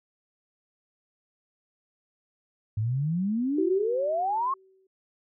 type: exponential sweep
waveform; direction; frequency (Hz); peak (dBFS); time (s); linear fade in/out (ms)
sine; up; 102.5 to 1108.7; -24; 2.77-4.54; 5
type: tone with exponential decay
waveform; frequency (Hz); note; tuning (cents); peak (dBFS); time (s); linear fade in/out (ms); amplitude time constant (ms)
sine; 380.7; F#4; +49; -23; 3.58-4.87; 5; 280
effects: none